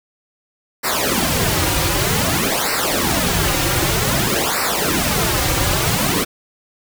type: noise with flanger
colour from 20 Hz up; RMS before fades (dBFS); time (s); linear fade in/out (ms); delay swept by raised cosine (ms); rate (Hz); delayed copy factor
pink; -18; 0.83-6.25; 20; 0.3 to 4.7; 0.53; -0.9
effects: none